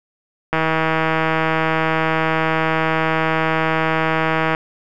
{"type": "click train", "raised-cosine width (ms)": 0.5, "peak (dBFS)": -3, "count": 644, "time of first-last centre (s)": [0.53, 4.549], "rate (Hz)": 160, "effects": []}